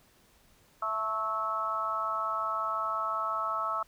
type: harmonic tone with a mistuned harmonic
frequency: 220 Hz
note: A3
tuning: in tune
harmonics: 3 / 4 / 5 / 6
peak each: -38 / -40 / -34 / -31 dBFS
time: 0.82-3.83 s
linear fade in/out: 5 ms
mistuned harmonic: 6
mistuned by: -19 cents
effects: pink hiss -63 dBFS RMS until 3.87 s